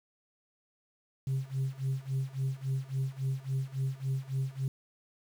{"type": "tone with tremolo", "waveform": "sine", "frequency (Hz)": 133.7, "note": "C3", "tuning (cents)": 38, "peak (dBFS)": -25, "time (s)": [1.27, 4.68], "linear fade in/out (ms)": 2, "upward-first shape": "sine", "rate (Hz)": 3.6, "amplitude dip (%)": 95, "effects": ["tanh soft clip ceiling -26 dBFS", "9-bit"]}